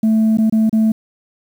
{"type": "tone with dropouts", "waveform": "sine", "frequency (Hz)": 220, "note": "A3", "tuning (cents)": 0, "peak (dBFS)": -8, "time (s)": [0.03, 0.92], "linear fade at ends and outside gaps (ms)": 5, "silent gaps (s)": [[0.373, 0.384], [0.498, 0.524], [0.695, 0.728]], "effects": ["tanh soft clip ceiling -9 dBFS", "7-bit"]}